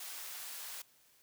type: high-pass noise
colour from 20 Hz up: white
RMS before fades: -45 dBFS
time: 0-0.82 s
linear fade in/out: 5 ms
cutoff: 700 Hz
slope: 12 dB/octave
effects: white hiss -67 dBFS RMS until 1.22 s